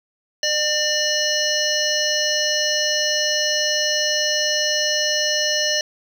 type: harmonic tone with a mistuned harmonic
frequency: 600 Hz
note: D5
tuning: 37 cents sharp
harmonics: 1 / 3 / 5 / 7 / 9 / 10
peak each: -25 / -25 / -25 / -25 / -25 / -25 dBFS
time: 0.43-5.81 s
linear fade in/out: 2 ms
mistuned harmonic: 5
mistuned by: -42 cents
effects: 7-bit